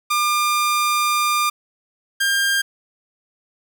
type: tone pair in turn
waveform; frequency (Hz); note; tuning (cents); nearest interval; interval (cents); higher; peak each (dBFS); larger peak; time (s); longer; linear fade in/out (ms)
sawtooth; 1200 / 1601.8; D6 / G6; +37 / +37; perfect fourth; 500; second; -13; neither; 0.1-1.5 / 2.2-2.62; first; 10
effects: 8-bit